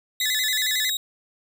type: tone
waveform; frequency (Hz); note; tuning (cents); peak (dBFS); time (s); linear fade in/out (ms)
sawtooth; 3800; A#7; +33; -20; 0.2-0.97; 2
type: tone with vibrato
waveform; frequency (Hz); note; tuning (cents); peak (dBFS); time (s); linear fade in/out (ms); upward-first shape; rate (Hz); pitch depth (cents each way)
sawtooth; 1880; A#6; +14; -22; 0.21-0.9; 2; square; 11; 130
effects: none